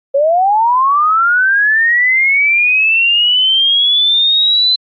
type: linear sweep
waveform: sine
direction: up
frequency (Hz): 537 to 4055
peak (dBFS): -8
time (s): 0.14-4.76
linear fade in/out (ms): 10
effects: AAC 64 kbps